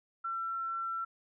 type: tone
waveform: sine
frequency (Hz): 1349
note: E6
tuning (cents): +40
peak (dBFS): -33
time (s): 0.24-1.05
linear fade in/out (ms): 10
effects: none